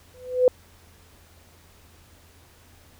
sine tone with exponential growth, 503 Hz, B4, 32 cents sharp, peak -10 dBFS, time 0.14-0.48 s, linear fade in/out 1 ms, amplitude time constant 72 ms, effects added 84 Hz sine -55 dBFS peak until 2.99 s + pink hiss -55 dBFS RMS until 2.99 s

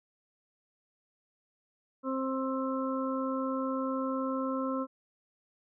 harmonic tone, 264.1 Hz, C4, 16 cents sharp, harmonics 1 / 2 / 4 / 5, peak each -32 / -35 / -38 / -39 dBFS, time 2.03-4.87 s, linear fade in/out 50 ms, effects none

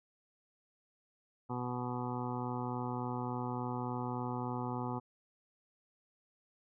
harmonic tone, 123.47 Hz, B2, in tune, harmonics 1 / 2 / 3 / 4 / 6 / 7 / 8 / 9 / 10, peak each -40 / -40 / -45 / -47 / -46 / -43 / -46 / -49 / -49 dBFS, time 1.49-5 s, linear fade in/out 20 ms, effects none

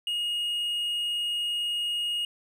triangle tone, 2869 Hz, F7, 46 cents sharp, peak -25 dBFS, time 0.07-2.25 s, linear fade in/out 2 ms, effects none

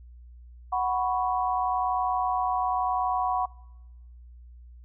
sine chord, F# suspended fourth, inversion none, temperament equal, 740 / 987.8 / 1108.7 Hz, F#5 / B5 / C#6, 0 / 0 / 0 cents, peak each -26 / -29 / -30 dBFS, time 0.72-3.46 s, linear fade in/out 10 ms, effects noise-tail reverb RT60 1.0 s tail -23 dB re dry + added 60 Hz sine -45 dBFS peak until 4.84 s

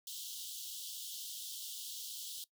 pink high-pass noise, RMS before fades -45 dBFS, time 0.07-2.44 s, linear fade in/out 2 ms, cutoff 3000 Hz, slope 96 dB/octave, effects noise-tail reverb RT60 0.1 s tail -19 dB re dry

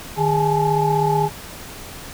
sine tone cluster, 153.3 / 409.7 / 834 / 870 Hz, D#3 / G#4 / G#5 / A5, -25 / -24 / +7 / -20 cents, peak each -21 dBFS, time 0.16-1.3 s, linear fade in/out 50 ms, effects pink hiss -36 dBFS RMS until 2.13 s

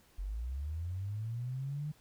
sine linear sweep, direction up, 44.15 to 152.8 Hz, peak -35 dBFS, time 0.18-1.92 s, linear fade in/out 10 ms, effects pink hiss -65 dBFS RMS until 2 s

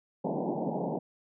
pink band-pass noise, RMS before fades -32 dBFS, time 0.24-0.99 s, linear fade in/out 10 ms, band 150 to 910 Hz, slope 96 dB/octave, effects none

